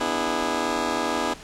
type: chord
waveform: 15% pulse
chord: E dominant seventh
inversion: second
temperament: just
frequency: 247.2 / 296.7 / 329.6 / 412 Hz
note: B3 / D4 / E4 / G#4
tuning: +2 / +18 / 0 / -14 cents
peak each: -23 dBFS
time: 0-1.34 s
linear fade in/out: 10 ms
effects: pink hiss -43 dBFS RMS until 1.43 s + low-pass 8000 Hz 12 dB/octave